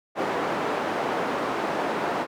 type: band-pass noise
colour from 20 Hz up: white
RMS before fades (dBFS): -27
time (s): 0.15-2.27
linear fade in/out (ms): 50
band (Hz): 250 to 930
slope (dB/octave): 12
effects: none